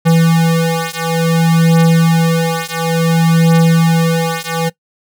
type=beating tone pair; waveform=square; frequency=164.81 / 165.38 Hz; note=E3 / E3; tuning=0 / +6 cents; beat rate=0.57 Hz; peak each=-13 dBFS; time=0.05-4.7 s; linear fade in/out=20 ms; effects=noise-tail reverb RT60 0.1 s tail -20 dB re dry